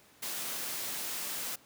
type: noise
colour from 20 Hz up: white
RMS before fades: -37 dBFS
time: 0.22-1.56 s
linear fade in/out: 10 ms
effects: pink hiss -60 dBFS RMS until 1.65 s + high-pass 150 Hz 12 dB/octave